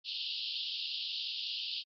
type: band-pass noise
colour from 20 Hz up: pink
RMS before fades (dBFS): -38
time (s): 0.04-1.84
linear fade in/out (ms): 50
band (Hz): 2800 to 4900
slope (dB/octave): 96
effects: MP3 32 kbps